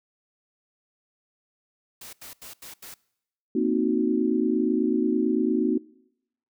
white noise bursts, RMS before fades -42 dBFS, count 5, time 2.01-2.942 s, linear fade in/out 5 ms, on 120 ms, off 83 ms
sine chord, C half-diminished seventh, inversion third, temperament equal, 233.1 / 261.6 / 311.1 / 370 Hz, Bb3 / C4 / Eb4 / Gb4, 0 / 0 / 0 / 0 cents, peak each -26 dBFS, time 3.55-5.78 s, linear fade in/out 5 ms
effects noise-tail reverb RT60 0.8 s tail -23 dB re dry

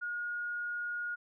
sine tone, 1436 Hz, F6, 48 cents sharp, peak -34 dBFS, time 0.01-1.16 s, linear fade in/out 20 ms, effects none

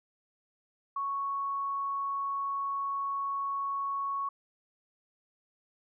sine tone, 1108.7 Hz, C#6, in tune, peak -30 dBFS, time 0.96-4.29 s, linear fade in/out 5 ms, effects none

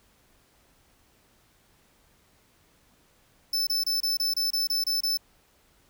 45% pulse tone bursts, 5274 Hz, E8, in tune, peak -24 dBFS, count 10, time 3.53-5.173 s, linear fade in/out 5 ms, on 140 ms, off 27 ms, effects pink hiss -63 dBFS RMS until 5.89 s

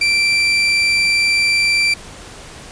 30% pulse tone, 2349 Hz, D7, in tune, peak -10 dBFS, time 0.01-1.94 s, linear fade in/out 5 ms, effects pink hiss -36 dBFS RMS until 2.71 s + resampled to 22050 Hz

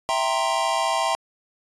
square chord, C dominant seventh, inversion first, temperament equal, 659.3 / 784 / 932.3 / 1046.5 Hz, E5 / G5 / Bb5 / C6, 0 / 0 / 0 / 0 cents, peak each -27 dBFS, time 0.09-1.15 s, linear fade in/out 0 ms, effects resampled to 22050 Hz

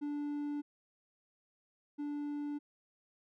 triangle tone pair in turn, 291.8 / 291.8 Hz, D4 / D4, -11 / -11 cents, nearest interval unison, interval 0 cents, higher neither, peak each -33 / -34 dBFS, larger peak first, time 0.01-0.62 / 1.98-2.59 s, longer neither, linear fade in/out 20 ms, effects none

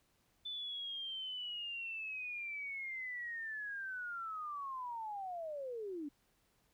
sine linear sweep, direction down, 3520 to 276 Hz, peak -40 dBFS, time 0.45-6.09 s, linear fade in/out 10 ms, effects pink hiss -75 dBFS RMS until 6.73 s

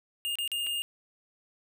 square tone with dropouts, 2827 Hz, F7, 20 cents sharp, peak -30 dBFS, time 0.25-0.82 s, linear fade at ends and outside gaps 0 ms, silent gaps 0.355-0.386 / 0.477-0.517 / 0.666-0.669 s, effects none

